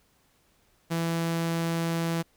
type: tone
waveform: sawtooth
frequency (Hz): 166.4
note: E3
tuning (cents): +17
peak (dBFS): -22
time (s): 0.9-2.23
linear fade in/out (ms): 20
effects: pink hiss -66 dBFS RMS until 2.36 s